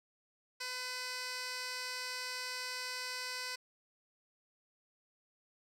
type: tone with band-pass filter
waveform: 15% pulse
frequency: 504 Hz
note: B4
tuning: 35 cents sharp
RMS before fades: -41 dBFS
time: 0.6-3.56 s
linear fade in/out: 10 ms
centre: 4600 Hz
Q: 1.1
effects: none